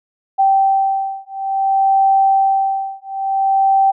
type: beating tone pair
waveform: sine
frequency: 778 / 778.57 Hz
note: G5 / G5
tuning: -13 / -12 cents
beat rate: 0.57 Hz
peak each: -15 dBFS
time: 0.38-3.92 s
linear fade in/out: 20 ms
effects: none